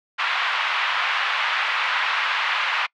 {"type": "band-pass noise", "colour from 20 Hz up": "pink", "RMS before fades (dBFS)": -23, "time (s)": [0.18, 2.87], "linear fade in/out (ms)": 20, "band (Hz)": [990, 3200], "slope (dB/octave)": 24, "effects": ["noise-tail reverb RT60 0.1 s tail -26 dB re dry"]}